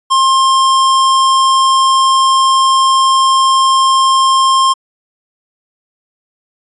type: tone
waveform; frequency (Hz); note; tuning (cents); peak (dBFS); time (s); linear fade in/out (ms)
square; 1062; C6; +25; -8; 0.1-4.74; 20
effects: resampled to 24000 Hz